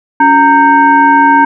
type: tone with frequency modulation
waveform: sine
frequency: 923 Hz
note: A#5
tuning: 17 cents flat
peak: -3 dBFS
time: 0.2-1.45 s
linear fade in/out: 5 ms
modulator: 642 Hz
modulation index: 0.88
effects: none